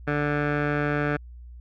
15% pulse tone with low-pass filter, 146.83 Hz, D3, in tune, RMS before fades -25 dBFS, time 0.07-1.17 s, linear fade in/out 10 ms, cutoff 1800 Hz, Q 2.8, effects added 60 Hz sine -40 dBFS peak until 1.6 s

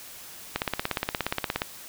click train, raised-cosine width 0.3 ms, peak -9 dBFS, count 19, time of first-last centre 0.56-1.619 s, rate 17 Hz, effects white hiss -44 dBFS RMS until 1.88 s

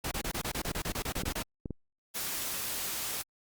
pink noise bursts, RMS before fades -34 dBFS, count 14, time 0.04-1.427 s, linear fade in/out 5 ms, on 74 ms, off 27 ms
clicks, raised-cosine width 3 ms, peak -23 dBFS, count 7, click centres 0.711 / 0.899 / 1.166 / 1.235 / 1.281 / 1.658 / 1.707 s
white noise, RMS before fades -35 dBFS, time 2.14-3.23 s, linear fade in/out 20 ms
effects Opus 48 kbps

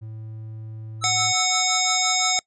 triangle tone, 110 Hz, A2, in tune, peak -31 dBFS, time 0.01-1.33 s, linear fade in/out 20 ms
square tone with tremolo, 1307 Hz, E6, 15 cents flat, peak -27 dBFS, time 1.01-2.4 s, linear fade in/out 20 ms, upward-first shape sine, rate 5.8 Hz, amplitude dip 100%
harmonic tone, 740 Hz, F#5, in tune, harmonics 1 / 3 / 5 / 7 / 9 / 10, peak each -26 / -26 / -26 / -26 / -26 / -26 dBFS, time 1.04-2.39 s, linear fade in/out 0 ms
effects noise-tail reverb RT60 0.1 s tail -26 dB re dry + resampled to 24000 Hz

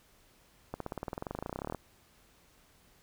accelerating click train, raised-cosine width 1 ms, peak -22 dBFS, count 26, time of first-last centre 0.74-1.747 s, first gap 63 ms, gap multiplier 0.96, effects pink hiss -64 dBFS RMS until 3.02 s

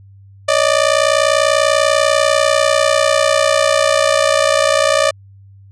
sawtooth ring-modulated tone, 594 Hz, D5, 20 cents sharp, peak -4 dBFS, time 0.48-5.11 s, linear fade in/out 10 ms, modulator 30.1 Hz, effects added 98 Hz sine -39 dBFS peak until 5.71 s + resampled to 22050 Hz

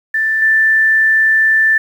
sine tone with level steps, 1768 Hz, A6, 8 cents sharp, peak -12 / -8 dBFS, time 0.14-1.78 s, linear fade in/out 5 ms, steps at 0.42 s, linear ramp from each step 2 ms, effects 7-bit

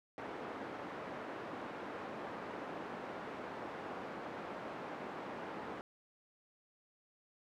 pink band-pass noise, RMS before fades -45 dBFS, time 0.18-5.81 s, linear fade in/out 0 ms, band 280 to 1400 Hz, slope 12 dB/octave, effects none

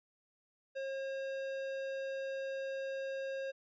sine tone with tanh clipping, 539 Hz, C#5, 49 cents flat, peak -39 dBFS, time 0.75-3.52 s, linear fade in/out 20 ms, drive 15 dB, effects resampled to 16000 Hz

